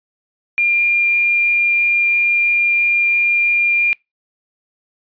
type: tone with quantisation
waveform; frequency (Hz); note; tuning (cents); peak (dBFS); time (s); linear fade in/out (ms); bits
sine; 2399; D7; +36; -12; 0.58-3.93; 0; 6
effects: noise-tail reverb RT60 0.2 s tail -25 dB re dry + resampled to 11025 Hz